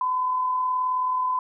sine tone with amplitude modulation, 1013 Hz, B5, 44 cents sharp, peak -20 dBFS, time 0.01-1.39 s, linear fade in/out 2 ms, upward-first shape sine, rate 38.8 Hz, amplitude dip 30%, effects none

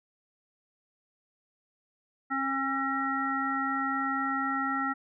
harmonic tone, 270.4 Hz, C#4, 43 cents flat, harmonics 1 / 3 / 5 / 7, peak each -33 / -35 / -30 / -35 dBFS, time 2.3-4.94 s, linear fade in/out 20 ms, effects none

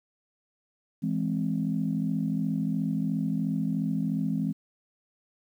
sine chord, E augmented, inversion none, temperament equal, 164.81 / 207.7 / 261.6 Hz, E3 / G#3 / B#3, 0 / 0 / 0 cents, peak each -29 / -29 / -30 dBFS, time 1.02-4.53 s, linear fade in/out 20 ms, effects tanh soft clip ceiling -16 dBFS + 10-bit

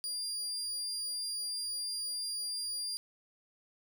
30% pulse tone, 4801 Hz, D8, 37 cents sharp, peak -32 dBFS, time 0.04-2.97 s, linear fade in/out 0 ms, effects none

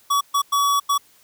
square tone bursts at uneven times, 1134 Hz, C#6, 39 cents sharp, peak -17 dBFS, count 4, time 0.1-0.21 / 0.34-0.42 / 0.52-0.8 / 0.89-0.98 s, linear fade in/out 10 ms, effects white hiss -55 dBFS RMS until 1.23 s

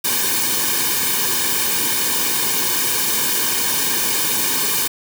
white noise with comb filter, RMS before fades -19 dBFS, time 0.04-4.88 s, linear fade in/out 10 ms, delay 1.5 ms, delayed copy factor -0.95, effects none

